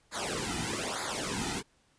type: noise with flanger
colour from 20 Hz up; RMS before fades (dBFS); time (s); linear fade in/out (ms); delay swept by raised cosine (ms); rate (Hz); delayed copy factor
pink; -34; 0.11-1.63; 50; 0.34 to 1.84; 1.1; -1
effects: pink hiss -68 dBFS RMS until 1.98 s + resampled to 22050 Hz